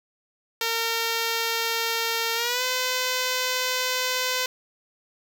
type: tone with pitch glide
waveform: 5% pulse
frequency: 458.1 to 508.3 Hz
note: A#4 to B4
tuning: -30 to +50 cents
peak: -12 dBFS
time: 0.61-4.46 s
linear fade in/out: 2 ms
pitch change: +180 cents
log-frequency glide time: 2.35-2.63 s
effects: none